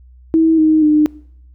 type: tone with pitch steps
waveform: sine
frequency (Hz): 323.1 / 312.8 / 302.9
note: E4 / D#4 / D#4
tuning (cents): -35 / +9 / -46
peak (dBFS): -8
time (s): 0.34-1.06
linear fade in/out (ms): 0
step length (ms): 240
effects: noise-tail reverb RT60 0.7 s tail -24 dB re dry + added 62 Hz sine -40 dBFS peak until 1.54 s